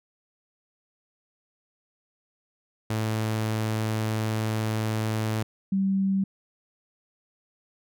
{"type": "tone pair in turn", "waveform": ["sawtooth", "sine"], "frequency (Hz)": [109.6, 193.66], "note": ["A2", "G3"], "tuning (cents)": [-6, -21], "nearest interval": "minor seventh", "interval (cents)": 985, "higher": "second", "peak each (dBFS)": -21, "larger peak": "neither", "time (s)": [[2.9, 5.43], [5.72, 6.24]], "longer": "first", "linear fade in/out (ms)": 5, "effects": []}